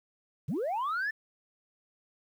sine linear sweep, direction up, 110 to 1796 Hz, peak -27 dBFS, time 0.48-1.11 s, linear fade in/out 10 ms, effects tanh soft clip ceiling -27 dBFS + 10-bit

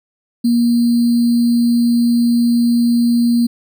sine tone with sample-and-hold, 237.1 Hz, A#3, 30 cents sharp, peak -10 dBFS, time 0.44-3.47 s, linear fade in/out 10 ms, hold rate 4410 Hz, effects none

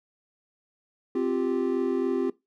triangle chord, C suspended fourth, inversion none, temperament just, 261.6 / 348.8 / 392.4 Hz, C4 / F4 / G4, 0 / -2 / +2 cents, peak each -26 dBFS, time 1.15-2.3 s, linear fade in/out 5 ms, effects noise-tail reverb RT60 0.2 s tail -20 dB re dry

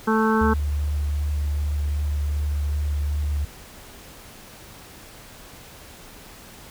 harmonic tone, 220 Hz, A3, in tune, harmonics 1 / 2 / 4 / 5 / 6 / 7, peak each -20 / -23 / -26 / -27 / -28 / -28 dBFS, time 0.07-0.54 s, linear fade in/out 10 ms
sine tone with vibrato, 73.42 Hz, D2, in tune, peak -21 dBFS, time 0.41-3.45 s, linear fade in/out 5 ms, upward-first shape sine, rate 2.6 Hz, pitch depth 11 cents each way
effects pink hiss -44 dBFS RMS until 6.7 s

